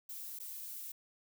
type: noise with dropouts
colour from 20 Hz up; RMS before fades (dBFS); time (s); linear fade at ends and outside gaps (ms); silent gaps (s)
violet; -45; 0.09-0.92; 5; 0.39-0.399
effects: none